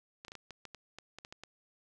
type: clicks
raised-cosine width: 0.2 ms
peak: -29 dBFS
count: 12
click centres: 0.249 / 0.282 / 0.319 / 0.353 / 0.507 / 0.653 / 0.747 / 0.986 / 1.186 / 1.249 / 1.325 / 1.436 s
effects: none